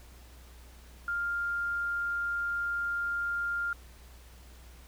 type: tone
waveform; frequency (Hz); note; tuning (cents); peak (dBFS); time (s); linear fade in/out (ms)
sine; 1400; F6; +4; -29; 1.08-3.73; 2
effects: added 61 Hz sine -50 dBFS peak until 4.87 s + pink hiss -57 dBFS RMS until 4.87 s